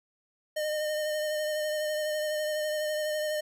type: tone with vibrato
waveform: square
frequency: 610 Hz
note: D#5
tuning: 34 cents flat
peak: -29 dBFS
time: 0.56-3.41 s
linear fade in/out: 10 ms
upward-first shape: sine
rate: 12 Hz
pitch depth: 20 cents each way
effects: none